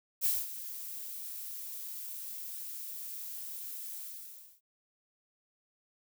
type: noise with ADSR envelope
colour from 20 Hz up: violet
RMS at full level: -28 dBFS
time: 0.21-4.61 s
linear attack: 42 ms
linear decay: 210 ms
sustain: -14 dB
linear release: 660 ms
effects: none